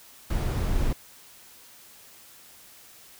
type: noise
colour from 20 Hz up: brown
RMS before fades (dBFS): -25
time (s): 0.3-0.93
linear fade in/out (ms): 5
effects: white hiss -51 dBFS RMS until 3.19 s